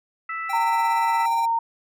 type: harmonic tone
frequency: 659.3 Hz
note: E5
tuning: in tune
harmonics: 2 / 3 / 4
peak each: -29 / -31 / -40 dBFS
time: 0.29-1.26 s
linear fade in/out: 5 ms
type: tone with tremolo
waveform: square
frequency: 787 Hz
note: G5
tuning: 7 cents sharp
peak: -28 dBFS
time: 0.49-1.46 s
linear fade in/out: 10 ms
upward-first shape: sine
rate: 17 Hz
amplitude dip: 45%
type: tone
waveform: sine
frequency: 919 Hz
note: A#5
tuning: 25 cents flat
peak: -19 dBFS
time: 0.53-1.59 s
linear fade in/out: 5 ms
effects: none